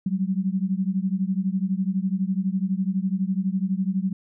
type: beating tone pair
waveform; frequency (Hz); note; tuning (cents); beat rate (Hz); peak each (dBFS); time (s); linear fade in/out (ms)
sine; 185 / 197; F#3 / G3; 0 / +9; 12; -24 / -25; 0.06-4.13; 5
effects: none